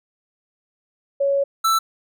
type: tone pair in turn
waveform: sine / square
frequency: 557 / 1324.8 Hz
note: C#5 / E6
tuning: +8 / +8 cents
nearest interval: octave + minor third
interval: 1500 cents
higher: second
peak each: -16 dBFS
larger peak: neither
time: 1.2-1.44 / 1.64-1.79 s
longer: first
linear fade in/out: 10 ms
effects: none